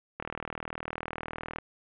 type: click train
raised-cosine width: 0.5 ms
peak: -19 dBFS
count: 56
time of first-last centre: 0.2-1.585 s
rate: 39.7 Hz
effects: resampled to 8000 Hz + 9-bit